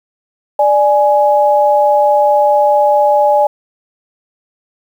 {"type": "tone pair together", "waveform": "sine", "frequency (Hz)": [590.4, 835], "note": ["D5", "G#5"], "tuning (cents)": [9, 9], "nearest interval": "tritone", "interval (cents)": 600, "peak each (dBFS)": -10, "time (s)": [0.59, 3.47], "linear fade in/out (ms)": 5, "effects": ["7-bit"]}